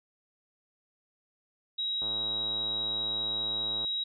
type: tone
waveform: sine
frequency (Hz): 3835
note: A#7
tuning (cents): +48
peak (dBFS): -29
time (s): 1.78-4.04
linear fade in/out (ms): 10
type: click train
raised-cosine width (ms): 1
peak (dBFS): -31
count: 202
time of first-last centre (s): 2.02-3.847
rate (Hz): 110
effects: none